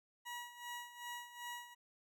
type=tone with tremolo; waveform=20% pulse; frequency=963 Hz; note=B5; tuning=44 cents flat; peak=-38 dBFS; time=0.25-1.75 s; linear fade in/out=20 ms; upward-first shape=sine; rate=2.6 Hz; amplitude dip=75%; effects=none